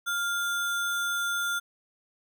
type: tone with sample-and-hold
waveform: sine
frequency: 1402 Hz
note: F6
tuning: 6 cents sharp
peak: -26 dBFS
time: 0.06-1.6 s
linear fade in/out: 20 ms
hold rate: 4900 Hz
effects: none